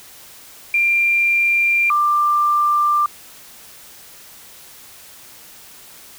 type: tone pair in turn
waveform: sine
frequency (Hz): 2381 / 1186.4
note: D7 / D6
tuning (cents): +23 / +17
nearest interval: octave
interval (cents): 1206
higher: first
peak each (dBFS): -13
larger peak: neither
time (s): 0.74-1.9 / 1.9-3.06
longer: neither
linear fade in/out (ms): 2
effects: white hiss -42 dBFS RMS until 6.18 s